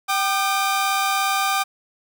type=tone pair together; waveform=sawtooth; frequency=778 / 1205.5 Hz; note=G5 / D6; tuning=-13 / +45 cents; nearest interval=minor sixth; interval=758 cents; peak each=-18 dBFS; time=0.08-1.64 s; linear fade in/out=20 ms; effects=none